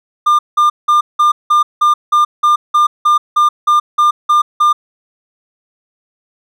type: tone bursts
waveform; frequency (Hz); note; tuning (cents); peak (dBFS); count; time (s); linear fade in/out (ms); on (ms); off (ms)
triangle; 1200; D6; +37; -5; 15; 0.26-4.73; 10; 130; 180
effects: none